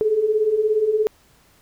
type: beating tone pair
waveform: sine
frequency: 416.3 / 433.3 Hz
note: G#4 / A4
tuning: +4 / -27 cents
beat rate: 17 Hz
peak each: -23 / -17 dBFS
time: 0.01-1.07 s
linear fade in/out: 0 ms
effects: pink hiss -56 dBFS RMS until 1.61 s